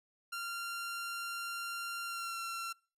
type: tone with pitch glide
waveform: sawtooth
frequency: 1384 to 1360.2 Hz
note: F6 to F6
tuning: -16 to -46 cents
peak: -34 dBFS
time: 0.32-2.73 s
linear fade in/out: 10 ms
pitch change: -30 cents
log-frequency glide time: 2.05-2.38 s
effects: noise-tail reverb RT60 0.4 s tail -25 dB re dry + resampled to 32000 Hz